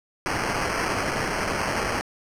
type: noise with sample-and-hold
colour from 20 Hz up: violet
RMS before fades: -26 dBFS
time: 0.26-2.01 s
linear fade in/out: 0 ms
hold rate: 3675 Hz
effects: low-pass 9000 Hz 12 dB/octave